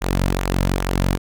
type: tone with flanger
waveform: sawtooth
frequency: 46 Hz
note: F#1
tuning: 9 cents flat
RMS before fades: -20 dBFS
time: 0.01-1.18 s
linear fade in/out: 20 ms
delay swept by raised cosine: 0.21 to 2.71 ms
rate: 2.4 Hz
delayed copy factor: -0.5
effects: none

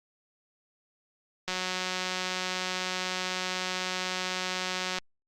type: click train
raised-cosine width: 0.2 ms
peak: -14 dBFS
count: 646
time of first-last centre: 1.48-4.985 s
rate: 184 Hz
effects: Opus 48 kbps

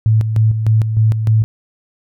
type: tone with tremolo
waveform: sine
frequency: 110 Hz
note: A2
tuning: in tune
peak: -8 dBFS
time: 0.06-1.44 s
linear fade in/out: 0 ms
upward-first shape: square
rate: 3.3 Hz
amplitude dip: 55%
effects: none

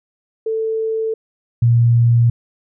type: tone pair in turn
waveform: sine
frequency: 443.6 / 118.04 Hz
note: A4 / A#2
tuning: +14 / +22 cents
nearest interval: octave + major seventh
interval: 2292 cents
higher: first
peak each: -17 / -9 dBFS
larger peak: second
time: 0.46-1.14 / 1.62-2.3 s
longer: neither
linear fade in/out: 5 ms
effects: none

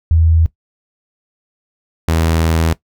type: tone pair in turn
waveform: sine / sawtooth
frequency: 81.5 / 81.5 Hz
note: E2 / E2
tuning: -19 / -19 cents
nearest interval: unison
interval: 0 cents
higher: neither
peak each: -8 dBFS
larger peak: neither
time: 0.11-0.46 / 2.08-2.73 s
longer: second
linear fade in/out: 0 ms
effects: noise-tail reverb RT60 0.1 s tail -18 dB re dry

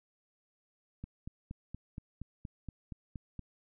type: click train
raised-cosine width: 5 ms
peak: -29 dBFS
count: 11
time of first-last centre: 1.04-3.393 s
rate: 4.25 Hz
effects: none

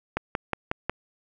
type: click train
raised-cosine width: 0.5 ms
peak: -10 dBFS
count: 5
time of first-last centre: 0.17-0.896 s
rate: 5.51 Hz
effects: none

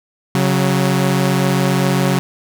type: tone pair together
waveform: sawtooth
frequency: 137.51 / 185 Hz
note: C#3 / F#3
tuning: -14 / 0 cents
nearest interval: perfect fourth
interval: 514 cents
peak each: -12 dBFS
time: 0.35-2.19 s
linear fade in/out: 0 ms
effects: none

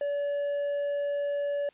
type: tone with hard clipping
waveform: triangle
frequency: 573 Hz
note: D5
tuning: 43 cents flat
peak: -28 dBFS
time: 0.01-1.69 s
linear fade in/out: 2 ms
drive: 6 dB
effects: white hiss -62 dBFS RMS until 1.73 s + resampled to 8000 Hz

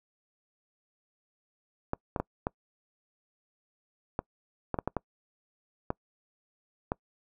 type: clicks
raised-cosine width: 1 ms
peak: -15 dBFS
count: 11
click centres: 1.934 / 2.162 / 2.2 / 2.469 / 4.191 / 4.743 / 4.788 / 4.876 / 4.967 / 5.904 / 6.919 s
effects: noise-tail reverb RT60 0.1 s tail -26 dB re dry

